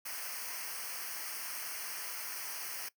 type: noise with comb filter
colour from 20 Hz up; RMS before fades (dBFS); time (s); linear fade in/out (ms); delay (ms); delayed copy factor
white; -41; 0.05-2.89; 10; 0.27; -0.95
effects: noise-tail reverb RT60 0.1 s tail -19 dB re dry